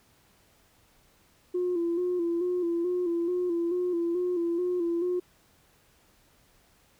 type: tone with vibrato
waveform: sine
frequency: 349.2 Hz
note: F4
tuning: in tune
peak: -24 dBFS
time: 1.54-5.2 s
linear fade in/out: 10 ms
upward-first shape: square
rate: 2.3 Hz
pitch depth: 48 cents each way
effects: tanh soft clip ceiling -21 dBFS + pink hiss -63 dBFS RMS until 6.99 s